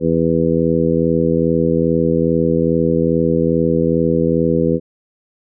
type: harmonic tone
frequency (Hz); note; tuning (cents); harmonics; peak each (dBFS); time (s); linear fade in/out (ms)
82.41; E2; 0; 1 / 2 / 3 / 4 / 5 / 6; -28 / -18 / -19 / -20 / -20 / -18; 0-4.8; 50
effects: none